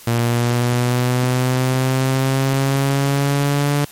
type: linear sweep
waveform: sawtooth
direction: up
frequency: 117.2 to 145 Hz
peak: -11 dBFS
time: 0.07-3.85 s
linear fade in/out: 5 ms
effects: white hiss -41 dBFS RMS until 3.91 s + MP3 64 kbps